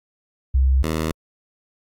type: tone pair in turn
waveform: sine / 10% pulse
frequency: 65.9 / 79.32 Hz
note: C2 / D#2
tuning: +13 / +34 cents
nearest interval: minor third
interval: 321 cents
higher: second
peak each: -13 dBFS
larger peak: neither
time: 0.54-0.83 / 0.83-1.12 s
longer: neither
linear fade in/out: 10 ms
effects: AAC 48 kbps